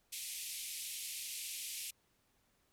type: band-pass noise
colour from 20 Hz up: white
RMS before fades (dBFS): -44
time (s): 0.12-1.91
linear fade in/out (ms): 10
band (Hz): 2200 to 13000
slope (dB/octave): 48
effects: pink hiss -75 dBFS RMS until 2.72 s